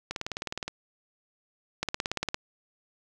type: two click trains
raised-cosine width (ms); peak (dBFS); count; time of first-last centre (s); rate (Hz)
0.2; -11 / -15; 10 / 12; 1.83-2.344 / 0.11-0.68; 17.5 / 19.3
effects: none